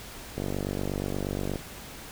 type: click train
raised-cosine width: 2 ms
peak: -17 dBFS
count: 58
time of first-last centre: 0.38-1.558 s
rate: 48.4 Hz
effects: pink hiss -43 dBFS RMS until 2.11 s